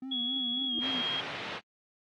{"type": "tone with vibrato", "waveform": "triangle", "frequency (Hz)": 252.3, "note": "B3", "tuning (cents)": 37, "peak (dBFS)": -35, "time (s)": [0.02, 1.02], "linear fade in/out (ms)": 5, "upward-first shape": "sine", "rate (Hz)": 3.7, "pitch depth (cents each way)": 100}
{"type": "tone with pitch glide", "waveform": "sine", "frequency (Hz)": [3349, 3248], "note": ["G#7", "G#7"], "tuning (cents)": [14, -39], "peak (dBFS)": -30, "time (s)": [0.11, 1.21], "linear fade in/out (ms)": 10, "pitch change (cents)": -53, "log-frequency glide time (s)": [0.67, 0.73]}
{"type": "tone with exponential growth", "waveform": "sine", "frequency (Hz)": 320, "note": "D#4", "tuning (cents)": 49, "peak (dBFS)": -33, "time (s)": [0.66, 0.79], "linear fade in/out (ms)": 1, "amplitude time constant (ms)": 27}
{"type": "band-pass noise", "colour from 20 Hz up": "white", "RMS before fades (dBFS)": -40, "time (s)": [0.8, 1.61], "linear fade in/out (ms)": 50, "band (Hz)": [110, 3300], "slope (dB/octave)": 24}
{"effects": ["AAC 32 kbps"]}